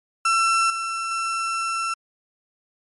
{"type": "tone with level steps", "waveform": "35% pulse", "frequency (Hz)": 1343, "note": "E6", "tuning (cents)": 32, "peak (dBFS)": [-15, -23, -21], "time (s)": [0.25, 1.94], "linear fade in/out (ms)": 5, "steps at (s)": [0.7, 1.11], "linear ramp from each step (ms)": 2, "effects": ["MP3 48 kbps"]}